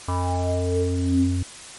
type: tone with low-pass filter sweep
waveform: square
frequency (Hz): 90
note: F#2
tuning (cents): -47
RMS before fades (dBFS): -22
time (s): 0.08-1.43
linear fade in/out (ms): 5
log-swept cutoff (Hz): 1100 to 200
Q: 7.1
effects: white hiss -40 dBFS RMS until 1.78 s + MP3 48 kbps